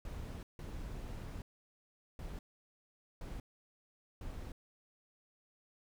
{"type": "noise bursts at uneven times", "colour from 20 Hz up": "brown", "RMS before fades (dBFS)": -44, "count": 5, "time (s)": [[0.05, 0.43], [0.59, 1.42], [2.19, 2.39], [3.21, 3.4], [4.21, 4.52]], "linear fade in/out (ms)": 2, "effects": []}